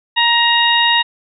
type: harmonic tone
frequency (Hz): 940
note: A#5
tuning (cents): +14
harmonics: 1 / 2 / 3 / 4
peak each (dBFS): -16 / -16 / -16 / -16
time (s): 0.16-1.03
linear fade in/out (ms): 20
effects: none